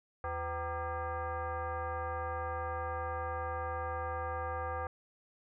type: tone with frequency modulation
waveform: sine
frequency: 344.8 Hz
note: F4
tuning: 22 cents flat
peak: -34 dBFS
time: 0.24-4.87 s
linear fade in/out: 2 ms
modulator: 425 Hz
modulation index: 2.6
effects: none